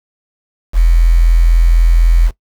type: tone with quantisation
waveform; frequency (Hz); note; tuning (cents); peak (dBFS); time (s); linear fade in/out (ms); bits
sine; 42; E1; +33; -5; 0.73-2.31; 50; 5
effects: noise-tail reverb RT60 0.1 s tail -18 dB re dry